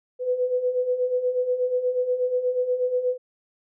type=beating tone pair; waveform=sine; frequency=493.9 / 502.2 Hz; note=B4 / B4; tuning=0 / +29 cents; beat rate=8.3 Hz; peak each=-28 / -22 dBFS; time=0.19-3.18 s; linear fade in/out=50 ms; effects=none